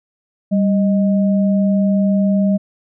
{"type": "tone pair together", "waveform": "sine", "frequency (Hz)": [196.25, 622.3], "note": ["G3", "D#5"], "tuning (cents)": [2, 0], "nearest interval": "octave + minor sixth", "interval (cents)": 1998, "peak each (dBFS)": [-12, -22], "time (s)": [0.51, 2.58], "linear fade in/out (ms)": 20, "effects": []}